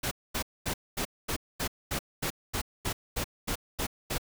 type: noise bursts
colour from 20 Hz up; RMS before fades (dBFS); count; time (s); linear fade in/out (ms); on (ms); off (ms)
pink; -31; 14; 0.03-4.182; 10; 83; 230
effects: none